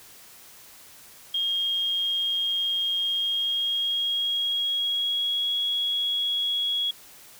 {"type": "tone with pitch glide", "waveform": "sine", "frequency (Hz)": [3241, 3332], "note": ["G#7", "G#7"], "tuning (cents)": [-43, 5], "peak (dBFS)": -23, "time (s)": [1.34, 6.91], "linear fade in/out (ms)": 5, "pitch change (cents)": 48, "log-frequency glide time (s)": [3.12, 5.57], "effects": ["white hiss -49 dBFS RMS until 7.39 s"]}